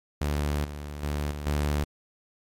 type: tone with level steps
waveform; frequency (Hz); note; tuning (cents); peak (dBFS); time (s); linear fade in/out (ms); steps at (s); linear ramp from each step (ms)
sawtooth; 73.42; D2; 0; -21 / -31 / -23 / -29 / -20; 0.21-1.84; 5; 0.64 / 1.03 / 1.31 / 1.46; 5
effects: MP3 64 kbps